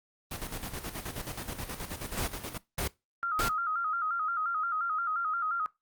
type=noise with tremolo; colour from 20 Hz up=pink; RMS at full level=-36 dBFS; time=0.31-2.58 s; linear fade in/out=5 ms; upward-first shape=square; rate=9.4 Hz; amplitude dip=60%
type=noise bursts; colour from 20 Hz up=pink; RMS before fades=-31 dBFS; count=3; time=2.17-3.487 s; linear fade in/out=5 ms; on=99 ms; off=510 ms
type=tone with vibrato; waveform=sine; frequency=1318.5 Hz; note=E6; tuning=in tune; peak=-28 dBFS; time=3.23-5.66 s; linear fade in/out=0 ms; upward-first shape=square; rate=5.7 Hz; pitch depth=81 cents each way
effects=noise-tail reverb RT60 0.2 s tail -20 dB re dry + Opus 24 kbps